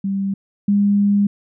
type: tone pair in turn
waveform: sine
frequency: 196 / 202.6 Hz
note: G3 / G#3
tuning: 0 / -43 cents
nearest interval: minor second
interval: 57 cents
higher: second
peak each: -18 / -12 dBFS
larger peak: second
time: 0.04-0.34 / 0.68-1.27 s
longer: second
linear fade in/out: 5 ms
effects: none